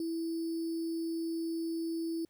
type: tone with sample-and-hold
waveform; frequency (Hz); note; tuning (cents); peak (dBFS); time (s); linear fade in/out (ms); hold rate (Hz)
sine; 329.6; E4; 0; -32; 0-2.25; 2; 4900
effects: pink hiss -75 dBFS RMS until 2.29 s